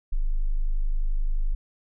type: tone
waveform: sine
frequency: 25.75 Hz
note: G#0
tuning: 14 cents flat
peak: -20 dBFS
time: 0.12-1.55 s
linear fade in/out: 10 ms
effects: none